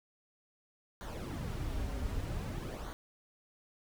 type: noise with flanger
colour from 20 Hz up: brown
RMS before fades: -38 dBFS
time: 1.01-2.93 s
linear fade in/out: 0 ms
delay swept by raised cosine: 0.38 to 6.18 ms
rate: 0.53 Hz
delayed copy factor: -0.6
effects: none